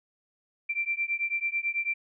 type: beating tone pair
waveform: sine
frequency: 2349 / 2358.1 Hz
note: D7 / D7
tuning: 0 / +6 cents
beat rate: 9.1 Hz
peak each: -30 dBFS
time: 0.69-1.94 s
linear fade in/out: 10 ms
effects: none